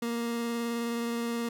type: tone with vibrato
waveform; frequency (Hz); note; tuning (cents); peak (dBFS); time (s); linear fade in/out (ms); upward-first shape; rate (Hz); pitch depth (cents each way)
30% pulse; 234.2; A#3; +8; -27; 0.02-1.49; 5; sine; 19; 13
effects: none